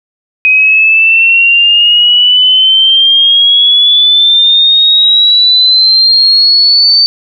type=exponential sweep; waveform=sine; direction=up; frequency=2514 to 4581 Hz; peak=-3 dBFS; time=0.45-7.06 s; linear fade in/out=0 ms; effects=none